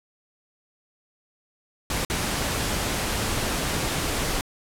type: noise with dropouts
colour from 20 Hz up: pink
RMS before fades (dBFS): -26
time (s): 1.9-4.41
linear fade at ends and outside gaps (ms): 2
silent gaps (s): 2.05-2.099
effects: low-pass 12000 Hz 12 dB/octave